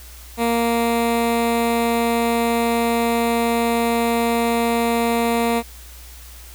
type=tone with notch filter; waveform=15% pulse; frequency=233.1 Hz; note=A#3; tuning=in tune; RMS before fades=-19 dBFS; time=0.37-5.63 s; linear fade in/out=50 ms; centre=5600 Hz; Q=1.7; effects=added 60 Hz sine -39 dBFS peak until 6.54 s + white hiss -43 dBFS RMS until 6.54 s